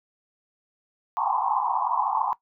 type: band-pass noise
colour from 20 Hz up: pink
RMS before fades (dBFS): -25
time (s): 1.17-2.33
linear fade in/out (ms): 0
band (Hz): 770 to 1100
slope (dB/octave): 96
effects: noise-tail reverb RT60 0.1 s tail -18 dB re dry